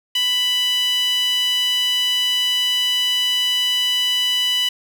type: tone with high-pass filter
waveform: sawtooth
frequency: 991 Hz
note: B5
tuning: 6 cents sharp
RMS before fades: -19 dBFS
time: 0.15-4.69 s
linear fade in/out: 5 ms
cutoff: 2800 Hz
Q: 7.7
effects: none